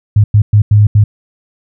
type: tone bursts at uneven times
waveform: sine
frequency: 104.7 Hz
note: G#2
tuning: 15 cents sharp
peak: -3 dBFS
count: 5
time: 0.16-0.24 / 0.34-0.42 / 0.53-0.62 / 0.71-0.87 / 0.95-1.04 s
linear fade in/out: 5 ms
effects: none